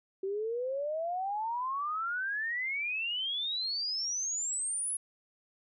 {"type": "exponential sweep", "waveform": "sine", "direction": "up", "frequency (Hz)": [378.7, 10548], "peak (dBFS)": -31, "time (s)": [0.23, 4.97], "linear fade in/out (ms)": 5, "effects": []}